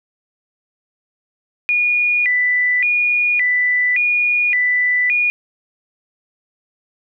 sine tone with vibrato, 2202 Hz, C#7, 12 cents flat, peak -13 dBFS, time 1.69-5.3 s, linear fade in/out 0 ms, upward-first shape square, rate 0.88 Hz, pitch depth 180 cents each way, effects none

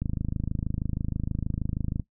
click train, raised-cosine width 5 ms, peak -16 dBFS, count 53, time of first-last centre 0.02-1.997 s, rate 26.3 Hz, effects noise-tail reverb RT60 0.1 s tail -17 dB re dry

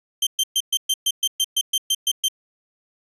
sawtooth tone bursts, 3136 Hz, G7, in tune, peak -14 dBFS, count 13, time 0.22-2.284 s, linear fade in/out 5 ms, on 48 ms, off 120 ms, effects resampled to 32000 Hz

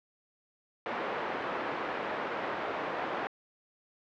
pink band-pass noise, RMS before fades -35 dBFS, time 0.86-3.27 s, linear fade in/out 0 ms, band 420 to 1700 Hz, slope 12 dB/octave, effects low-pass 4000 Hz 12 dB/octave

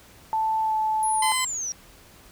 sine tone with pitch glide, 880 to 869.9 Hz, A5 to A5, 0 to -20 cents, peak -21 dBFS, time 0.33-1.32 s, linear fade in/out 0 ms, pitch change -20 cents, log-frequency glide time 0.62-0.75 s
sine linear sweep, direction down, 10650 to 5588 Hz, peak -27 dBFS, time 1.03-1.72 s, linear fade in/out 0 ms
15% pulse tone, 1025 Hz, C6, 36 cents flat, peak -17 dBFS, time 1.22-1.45 s, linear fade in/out 5 ms
effects pink hiss -51 dBFS RMS until 2.31 s

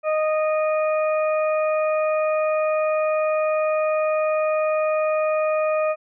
harmonic tone with a mistuned harmonic, 620 Hz, D#5, 6 cents flat, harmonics 1 / 2 / 3 / 4, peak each -19 / -27 / -40 / -32 dBFS, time 0.03-5.96 s, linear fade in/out 50 ms, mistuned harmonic 4, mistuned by -16 cents, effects none

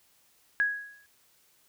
sine tone with exponential decay, 1661.2 Hz, G#6, in tune, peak -20 dBFS, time 0.6-1.06 s, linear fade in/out 0 ms, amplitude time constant 100 ms, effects white hiss -65 dBFS RMS until 1.68 s

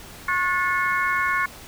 harmonic tone with a mistuned harmonic, 362.9 Hz, F#4, 34 cents flat, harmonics 3 / 4 / 5 / 6, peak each -24 / -25 / -26 / -27 dBFS, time 0.28-1.46 s, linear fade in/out 5 ms, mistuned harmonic 5, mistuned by -61 cents, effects pink hiss -42 dBFS RMS until 1.67 s

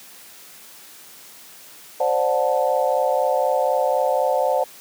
sine chord, D dominant seventh, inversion third, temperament equal with one note detuned, 523.3 / 587.3 / 726.4 / 880 Hz, C5 / D5 / F#5 / A5, 0 / 0 / -32 / 0 cents, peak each -21 / -22 / -23 / -25 dBFS, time 2-4.64 s, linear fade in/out 5 ms, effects white hiss -44 dBFS RMS until 4.8 s + high-pass 150 Hz 12 dB/octave

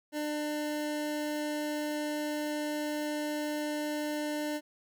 25% pulse tone, 299.4 Hz, D4, 33 cents sharp, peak -28 dBFS, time 0.12-4.61 s, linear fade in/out 50 ms, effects none

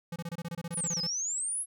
square tone bursts, 169.8 Hz, F3, 48 cents flat, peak -35 dBFS, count 15, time 0.12-1.07 s, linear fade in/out 5 ms, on 40 ms, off 25 ms
sine exponential two-way sweep, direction down then up, 11170 to 4959 to 11170 Hz, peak -30 dBFS, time 0.72-1.66 s, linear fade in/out 50 ms, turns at 1.01 s
effects none

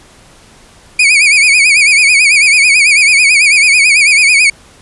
40% pulse tone with vibrato, 2349 Hz, D7, in tune, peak -4 dBFS, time 0.99-4.5 s, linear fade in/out 5 ms, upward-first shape sine, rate 9.1 Hz, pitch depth 120 cents each way, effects pink hiss -41 dBFS RMS until 4.81 s + resampled to 24000 Hz

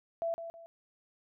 sine tone with echo, 668 Hz, E5, 23 cents sharp, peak -30 dBFS, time 0.22-0.34 s, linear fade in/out 0 ms, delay 160 ms, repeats 2, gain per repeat -9 dB, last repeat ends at 0.66 s, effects none

